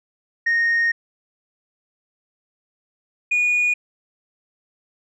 sine tone pair in turn, 1855 / 2452 Hz, A#6 / D#7, -9 / -26 cents, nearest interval perfect fourth, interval 483 cents, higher second, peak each -14 dBFS, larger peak neither, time 0.46-0.92 / 3.31-3.74 s, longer first, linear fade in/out 10 ms, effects tanh soft clip ceiling -14 dBFS

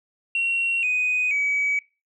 sine tone with pitch steps, 2737 / 2495 / 2275 Hz, F7 / D#7 / C#7, -36 / +4 / +44 cents, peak -19 dBFS, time 0.35-1.79 s, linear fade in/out 2 ms, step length 480 ms, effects noise-tail reverb RT60 0.3 s tail -22 dB re dry + tanh soft clip ceiling -16 dBFS

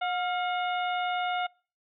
harmonic tone with a mistuned harmonic, 722 Hz, F#5, 43 cents flat, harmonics 1 / 2 / 3 / 4 / 5, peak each -28 / -34 / -38 / -40 / -42 dBFS, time 0.01-1.47 s, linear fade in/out 10 ms, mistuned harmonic 2, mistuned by -62 cents, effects noise-tail reverb RT60 0.4 s tail -26 dB re dry

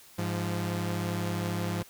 sawtooth tone pair together, 102.8 / 173.16 Hz, G#2 / F3, -17 / -14 cents, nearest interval major sixth, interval 903 cents, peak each -28 dBFS, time 0.18-1.83 s, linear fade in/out 10 ms, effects white hiss -54 dBFS RMS until 1.89 s

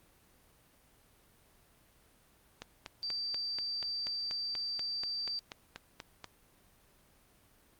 click train, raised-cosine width 0.2 ms, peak -24 dBFS, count 16, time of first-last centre 2.62-6.243 s, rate 4.14 Hz
sine tone, 4663 Hz, D8, 13 cents flat, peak -34 dBFS, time 3.03-5.39 s, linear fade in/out 0 ms
effects pink hiss -65 dBFS RMS until 7.79 s + Opus 32 kbps

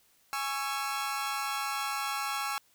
sawtooth chord, C# minor, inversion second, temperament equal with one note detuned, 830.6 / 1108.7 / 1341.6 Hz, G#5 / C#6 / E6, 0 / 0 / +30 cents, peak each -32 dBFS, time 0.33-2.58 s, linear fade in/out 0 ms, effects white hiss -66 dBFS RMS until 2.74 s

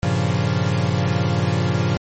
45% pulse chord, G half-diminished seventh, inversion none, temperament equal, 98 / 116.54 / 138.59 / 174.61 Hz, G2 / Bb2 / Db3 / F3, 0 / 0 / 0 / 0 cents, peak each -23 dBFS, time 0.03-1.97 s, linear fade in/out 0 ms, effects low-pass 8000 Hz 12 dB/octave + MP3 32 kbps

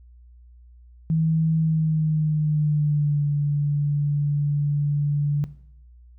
sine tone with pitch glide, 160.3 to 145.31 Hz, E3 to D3, -48 to -18 cents, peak -18 dBFS, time 1.1-5.44 s, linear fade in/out 0 ms, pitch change -170 cents, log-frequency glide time 1.57-3.23 s, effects noise-tail reverb RT60 0.7 s tail -17 dB re dry + added 60 Hz sine -46 dBFS peak until 6.18 s

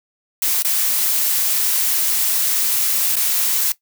blue noise with dropouts, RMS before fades -18 dBFS, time 0.42-3.72 s, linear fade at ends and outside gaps 2 ms, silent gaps 0.624-0.647 / 3.157-3.166 s, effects noise-tail reverb RT60 0.1 s tail -17 dB re dry

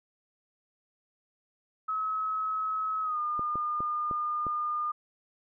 sine tone with pitch glide, 1284 to 1213.3 Hz, E6 to D#6, -46 to -44 cents, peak -28 dBFS, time 1.88-4.92 s, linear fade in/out 10 ms, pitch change -98 cents, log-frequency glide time 3.02-3.19 s
clicks, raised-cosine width 2 ms, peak -25 dBFS, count 5, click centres 3.394 / 3.556 / 3.805 / 4.112 / 4.467 s
effects none

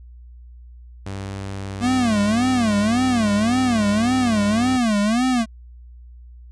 sawtooth tone with pitch glide, 98 to 97.38 Hz, G2 to G2, 0 to -11 cents, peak -24 dBFS, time 1.06-4.77 s, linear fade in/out 5 ms, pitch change -11 cents, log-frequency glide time 3.42-3.89 s
square tone with vibrato, 229.1 Hz, A#3, 30 cents flat, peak -17 dBFS, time 1.8-5.46 s, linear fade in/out 50 ms, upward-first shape sine, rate 1.8 Hz, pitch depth 210 cents each way
effects added 60 Hz sine -39 dBFS peak until 6.51 s + resampled to 22050 Hz

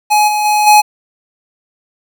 square tone with level steps, 842 Hz, G#5, 24 cents sharp, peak -8 / -13 / -10 / -4 dBFS, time 0.1-0.82 s, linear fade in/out 20 ms, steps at 0.27 / 0.44 / 0.66 s, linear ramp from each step 20 ms, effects 7-bit

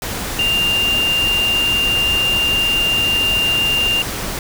sine tone in noise, 2794 Hz, F7, in tune, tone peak -14 dBFS, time 0.39-4.02 s, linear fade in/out 2 ms, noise pink, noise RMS -24 dBFS, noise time 0.02-4.39 s, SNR +7 dB, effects none

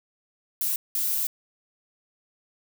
violet noise bursts at uneven times, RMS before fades -26 dBFS, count 2, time 0.61-0.76 / 0.95-1.27 s, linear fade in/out 2 ms, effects none

